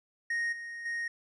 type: tone with level steps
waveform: triangle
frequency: 1864.7 Hz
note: A#6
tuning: in tune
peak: -27 / -37 / -30 dBFS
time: 0.3-1.08 s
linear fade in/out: 5 ms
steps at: 0.52 / 0.85 s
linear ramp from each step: 10 ms
effects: resampled to 24000 Hz